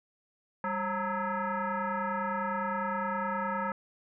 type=tone with frequency modulation; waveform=sine; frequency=199.4 Hz; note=G3; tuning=30 cents sharp; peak=-29 dBFS; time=0.64-3.72 s; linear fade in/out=2 ms; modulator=369 Hz; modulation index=3.9; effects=none

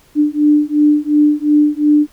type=beating tone pair; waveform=sine; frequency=296.1 / 298.9 Hz; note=D4 / D4; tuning=+14 / +31 cents; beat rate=2.8 Hz; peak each=-12 dBFS; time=0.15-2.07 s; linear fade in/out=50 ms; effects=pink hiss -50 dBFS RMS until 2.12 s

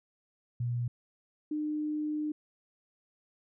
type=tone pair in turn; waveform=sine; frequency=120.6 / 302.6 Hz; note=B2 / D#4; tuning=-41 / -48 cents; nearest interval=octave + major third; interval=1593 cents; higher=second; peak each=-29 / -30 dBFS; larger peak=first; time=0.6-0.88 / 1.51-2.32 s; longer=second; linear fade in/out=5 ms; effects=none

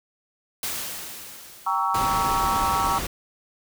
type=noise with exponential decay; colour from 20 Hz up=white; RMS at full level=-28 dBFS; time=0.63-2.75 s; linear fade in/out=2 ms; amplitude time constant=460 ms
type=chord; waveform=sine; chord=G diminished seventh; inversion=none; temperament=equal with one note detuned; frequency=784 / 932.3 / 1123.6 / 1318.5 Hz; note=G5 / Bb5 / Db6 / Fb6; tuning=0 / 0 / +23 / 0 cents; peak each=-28 / -26 / -25 / -27 dBFS; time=1.66-2.99 s; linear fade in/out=10 ms
type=noise; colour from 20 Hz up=pink; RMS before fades=-29 dBFS; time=1.94-3.07 s; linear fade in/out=5 ms
effects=none

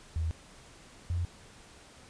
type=tone pair in turn; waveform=sine; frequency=80.8 / 87.01 Hz; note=E2 / F2; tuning=-34 / -6 cents; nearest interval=minor second; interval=128 cents; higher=second; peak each=-28 dBFS; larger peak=neither; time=0.16-0.31 / 1.1-1.25 s; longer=neither; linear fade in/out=0 ms; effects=pink hiss -54 dBFS RMS until 2.09 s + resampled to 22050 Hz

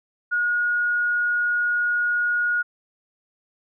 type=tone; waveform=sine; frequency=1443 Hz; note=F#6; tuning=44 cents flat; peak=-19 dBFS; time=0.31-2.63 s; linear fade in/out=20 ms; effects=none

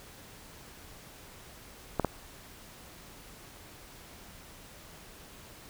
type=clicks; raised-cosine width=1 ms; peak=-12 dBFS; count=2; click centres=1.997 / 2.047 s; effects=pink hiss -51 dBFS RMS until 5.69 s

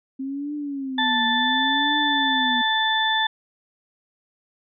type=tone with vibrato; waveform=sine; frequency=264 Hz; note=C4; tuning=16 cents sharp; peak=-26 dBFS; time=0.19-2.62 s; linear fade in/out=10 ms; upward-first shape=triangle; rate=0.7 Hz; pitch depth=210 cents each way
type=harmonic tone; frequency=880 Hz; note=A5; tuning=in tune; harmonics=1 / 2 / 4; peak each=-23 / -23 / -23 dBFS; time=0.98-3.27 s; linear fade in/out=5 ms
effects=none

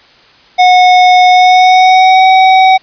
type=tone with pitch glide; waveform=square; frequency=730 to 755.7 Hz; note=F#5 to F#5; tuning=-24 to +36 cents; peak=-3 dBFS; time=0.58-2.78 s; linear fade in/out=20 ms; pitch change=+60 cents; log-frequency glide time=1.3-2.28 s; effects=white hiss -42 dBFS RMS until 2.82 s + resampled to 11025 Hz

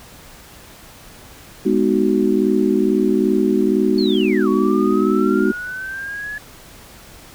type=chord; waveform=sine; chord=G# minor seventh; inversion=none; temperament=just; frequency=207.7 / 249.2 / 311.5 / 373.8 Hz; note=G#3 / B3 / D#4 / F#4; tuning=0 / +16 / +2 / +18 cents; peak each=-19 / -20 / -19 / -18 dBFS; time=1.65-5.52 s; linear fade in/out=10 ms
type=linear two-way sweep; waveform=sine; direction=down then up; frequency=4435 to 1106 to 1710 Hz; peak=-25 dBFS; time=3.98-6.38 s; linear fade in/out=2 ms; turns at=4.48 s
effects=pink hiss -42 dBFS RMS until 7.34 s

